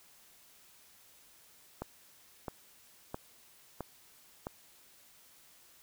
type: click train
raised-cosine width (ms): 1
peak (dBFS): -23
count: 5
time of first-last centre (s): 1.82-4.469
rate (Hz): 1.51
effects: white hiss -61 dBFS RMS until 5.82 s